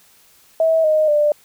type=tone with pitch steps; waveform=sine; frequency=647 / 619.6 / 593.3 Hz; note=E5 / D#5 / D5; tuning=-32 / -7 / +18 cents; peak=-12 dBFS; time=0.6-1.32 s; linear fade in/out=2 ms; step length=240 ms; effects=white hiss -52 dBFS RMS until 1.44 s